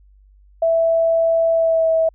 sine tone with pitch glide, 659.3 to 648.7 Hz, E5 to E5, 0 to -28 cents, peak -13 dBFS, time 0.62-2.09 s, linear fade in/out 5 ms, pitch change -28 cents, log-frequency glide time 1.53-1.88 s, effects added 49 Hz sine -47 dBFS peak until 2.14 s

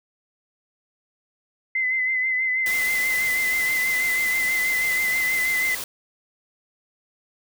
sine tone with vibrato, 2044 Hz, C7, 41 cents flat, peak -20 dBFS, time 1.75-5.75 s, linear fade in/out 5 ms, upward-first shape sine, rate 6.2 Hz, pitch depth 36 cents each way
white noise, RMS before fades -31 dBFS, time 2.66-5.84 s, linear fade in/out 2 ms
effects none

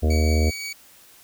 harmonic tone, 77.78 Hz, D#2, in tune, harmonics 1 / 3 / 4 / 5 / 6 / 7 / 8 / 9, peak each -17 / -27 / -32 / -31 / -30 / -36 / -34 / -36 dBFS, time 0.02-0.51 s, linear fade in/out 20 ms
20% pulse tone with tremolo, 2262 Hz, C#7, 34 cents sharp, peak -24 dBFS, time 0.1-0.73 s, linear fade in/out 5 ms, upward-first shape triangle, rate 5.8 Hz, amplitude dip 25%
effects white hiss -51 dBFS RMS until 1.23 s

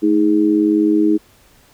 sine tone with amplitude modulation, 316 Hz, D#4, 27 cents sharp, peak -7 dBFS, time 0.02-1.18 s, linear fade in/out 20 ms, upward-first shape sine, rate 98.9 Hz, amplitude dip 85%, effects pink hiss -51 dBFS RMS until 1.73 s

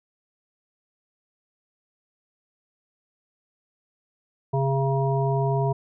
harmonic tone, 136 Hz, C#3, 33 cents flat, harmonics 1 / 3 / 5 / 7, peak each -22 / -27 / -29 / -30 dBFS, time 4.53-5.73 s, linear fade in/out 10 ms, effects none

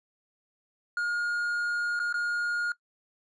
triangle tone with dropouts, 1426 Hz, F6, 36 cents sharp, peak -24 dBFS, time 0.97-2.72 s, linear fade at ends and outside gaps 2 ms, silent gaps 1.993-1.999 / 2.127-2.141 s, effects noise-tail reverb RT60 0.1 s tail -21 dB re dry + resampled to 24000 Hz

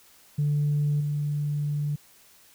sine tone with level steps, 146.83 Hz, D3, in tune, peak -20 / -24 dBFS, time 0.38-1.96 s, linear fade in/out 10 ms, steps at 1 s, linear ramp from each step 10 ms, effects tanh soft clip ceiling -18 dBFS + white hiss -56 dBFS RMS until 2.54 s

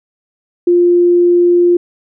sine tone, 350.3 Hz, F4, 5 cents sharp, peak -6 dBFS, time 0.67-1.77 s, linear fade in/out 5 ms, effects none

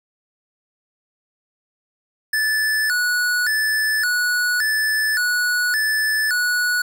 square tone with vibrato, 1600 Hz, G6, 35 cents sharp, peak -18 dBFS, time 2.33-6.82 s, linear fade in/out 5 ms, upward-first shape square, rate 0.88 Hz, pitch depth 150 cents each way, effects 9-bit

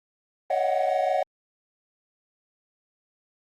triangle tone cluster, 561 / 626 / 728 / 754 Hz, C#5 / D#5 / F#5 / F#5, +21 / +10 / -28 / +32 cents, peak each -25 dBFS, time 0.5-1.23 s, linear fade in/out 5 ms, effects tanh soft clip ceiling -9 dBFS + Opus 24 kbps

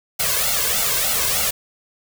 white noise with flanger, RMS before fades -20 dBFS, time 0.19-1.51 s, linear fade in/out 10 ms, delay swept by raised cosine 1.4 to 1.92 ms, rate 3.3 Hz, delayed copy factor +0.95, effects none

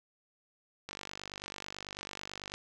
click train, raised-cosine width 0.2 ms, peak -23 dBFS, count 82, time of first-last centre 0.89-2.54 s, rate 49.1 Hz, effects none

